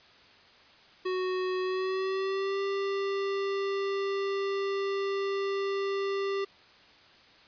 square tone with pitch glide, 370 to 394.3 Hz, F#4 to G4, 0 to +10 cents, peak -29 dBFS, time 1.05-6.45 s, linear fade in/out 10 ms, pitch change +110 cents, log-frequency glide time 1.61-2.61 s, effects white hiss -56 dBFS RMS until 7.47 s + resampled to 11025 Hz

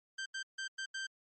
sawtooth tone bursts at uneven times, 1568 Hz, G6, in tune, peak -34 dBFS, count 5, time 0.18-0.26 / 0.34-0.43 / 0.58-0.68 / 0.78-0.86 / 0.94-1.07 s, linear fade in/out 10 ms, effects MP3 32 kbps

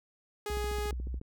sawtooth tone, 416.3 Hz, G#4, 4 cents sharp, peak -30 dBFS, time 0.46-0.91 s, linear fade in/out 2 ms
sine tone with vibrato, 61.74 Hz, B1, in tune, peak -33 dBFS, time 0.49-1.2 s, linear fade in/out 20 ms, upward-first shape triangle, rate 5.3 Hz, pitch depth 47 cents each way
click train, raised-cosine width 3 ms, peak -31 dBFS, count 11, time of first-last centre 0.5-1.214 s, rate 14 Hz
effects none

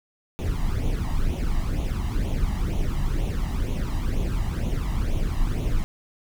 brown noise with flanger, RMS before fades -24 dBFS, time 0.39-5.84 s, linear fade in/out 0 ms, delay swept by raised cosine 0.3 to 1.05 ms, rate 2.1 Hz, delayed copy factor +0.7, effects none

